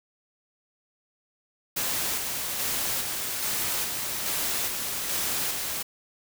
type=noise with tremolo; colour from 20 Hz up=white; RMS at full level=-28 dBFS; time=1.76-5.83 s; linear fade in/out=10 ms; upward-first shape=square; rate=1.2 Hz; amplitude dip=30%; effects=none